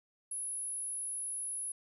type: tone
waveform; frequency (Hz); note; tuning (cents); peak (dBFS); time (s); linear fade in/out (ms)
sine; 10548; E9; 0; -35; 0.31-1.72; 5
effects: tanh soft clip ceiling -31 dBFS